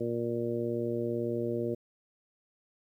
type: harmonic tone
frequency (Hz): 118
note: A#2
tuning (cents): +22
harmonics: 1 / 2 / 3 / 4 / 5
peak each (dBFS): -38 / -36 / -33 / -35 / -39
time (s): 0-1.75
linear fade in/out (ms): 10
effects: 11-bit